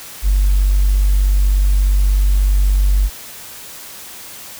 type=tone with tanh clipping; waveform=triangle; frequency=48.32 Hz; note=G1; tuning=24 cents flat; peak=-9 dBFS; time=0.22-3.1 s; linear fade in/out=50 ms; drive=1 dB; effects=white hiss -34 dBFS RMS until 4.59 s